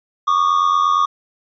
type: tone pair together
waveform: triangle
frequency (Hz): 1120.4 / 1209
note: C#6 / D6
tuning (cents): +18 / +50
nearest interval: minor second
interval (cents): 132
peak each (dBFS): -14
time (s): 0.27-1.06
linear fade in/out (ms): 10
effects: resampled to 16000 Hz